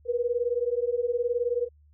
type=beating tone pair; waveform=sine; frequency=472.8 / 491.8 Hz; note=A#4 / B4; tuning=+24 / -7 cents; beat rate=19 Hz; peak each=-27 dBFS; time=0.05-1.69 s; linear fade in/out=50 ms; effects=added 74 Hz sine -55 dBFS peak until 1.93 s